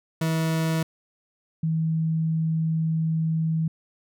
40% pulse / sine tone pair in turn, 161.4 / 160.81 Hz, E3 / E3, -36 / -43 cents, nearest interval unison, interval 7 cents, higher first, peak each -21 dBFS, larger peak neither, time 0.21-0.83 / 1.63-3.68 s, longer second, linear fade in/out 5 ms, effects none

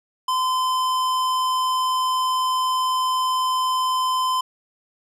sine tone with tanh clipping, 1026 Hz, C6, 34 cents flat, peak -21 dBFS, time 0.28-4.41 s, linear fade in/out 5 ms, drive 18 dB, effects none

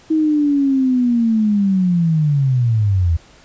sine linear sweep, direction down, 318.9 to 79 Hz, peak -12 dBFS, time 0.1-3.17 s, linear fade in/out 10 ms, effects pink hiss -47 dBFS RMS until 3.44 s + resampled to 16000 Hz

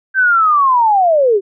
sine linear sweep, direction down, 1572 to 371.3 Hz, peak -8 dBFS, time 0.14-1.41 s, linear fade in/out 50 ms, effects none

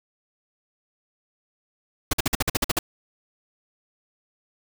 pink noise bursts, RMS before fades -21 dBFS, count 10, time 2.11-2.79 s, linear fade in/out 5 ms, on 23 ms, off 50 ms, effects none

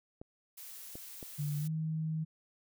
clicks, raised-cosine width 2 ms, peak -32 dBFS, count 3, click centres 0.215 / 0.955 / 1.228 s
blue noise, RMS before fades -48 dBFS, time 0.57-1.68 s, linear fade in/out 10 ms
sine tone with pitch glide, 146.83 to 158.28 Hz, D3 to D#3, 0 to +30 cents, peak -32 dBFS, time 1.38-2.25 s, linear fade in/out 20 ms, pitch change +130 cents, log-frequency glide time 1.58-1.69 s
effects none

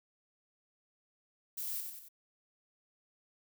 violet noise with echo, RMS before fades -39 dBFS, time 1.57-1.81 s, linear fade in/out 10 ms, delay 93 ms, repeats 3, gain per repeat -5 dB, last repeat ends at 2.089 s, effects none

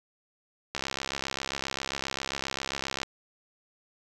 click train, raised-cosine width 0.2 ms, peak -13 dBFS, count 155, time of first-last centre 0.75-3.031 s, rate 67.5 Hz, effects none

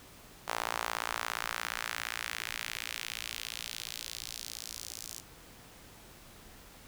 sawtooth tone with high-pass filter sweep, 57.2 Hz, A#1, 32 cents flat, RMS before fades -39 dBFS, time 0.47-5.21 s, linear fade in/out 20 ms, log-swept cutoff 850 to 6200 Hz, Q 1.4, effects pink hiss -54 dBFS RMS until 6.87 s

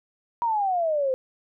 sine exponential sweep, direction down, 964 to 509 Hz, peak -21 dBFS, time 0.42-1.14 s, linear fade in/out 0 ms, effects none

